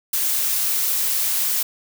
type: noise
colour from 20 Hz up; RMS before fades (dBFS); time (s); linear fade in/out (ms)
blue; -21; 0.13-1.63; 5
effects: none